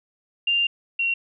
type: tone pair in turn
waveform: sine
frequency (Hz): 2791 / 2743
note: F7 / F7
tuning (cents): -2 / -32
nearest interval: unison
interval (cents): 30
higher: first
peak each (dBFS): -18 / -20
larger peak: first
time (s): 0.47-0.67 / 0.99-1.14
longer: first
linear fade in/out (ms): 5
effects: none